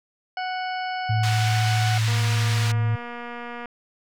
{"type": "harmonic tone", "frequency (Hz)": 740, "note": "F#5", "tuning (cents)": 0, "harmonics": [1, 2, 3, 4, 6, 7], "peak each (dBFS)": [-27, -33, -37, -39, -43, -44], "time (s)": [0.37, 1.98], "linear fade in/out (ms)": 2}
{"type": "tone with pitch glide", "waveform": "sine", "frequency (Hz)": [110, 110.77], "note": ["A2", "A2"], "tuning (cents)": [0, 12], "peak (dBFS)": -19, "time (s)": [1.09, 2.96], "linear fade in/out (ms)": 10, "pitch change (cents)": 12, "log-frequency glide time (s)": [1.23, 1.59]}
{"type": "band-pass noise", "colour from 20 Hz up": "pink", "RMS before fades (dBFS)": -31, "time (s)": [1.23, 2.72], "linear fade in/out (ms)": 5, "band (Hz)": [1600, 5600], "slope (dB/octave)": 12}
{"type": "click train", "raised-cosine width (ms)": 0.5, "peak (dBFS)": -21, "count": 378, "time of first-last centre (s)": [2.08, 3.657], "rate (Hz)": 239}
{"effects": []}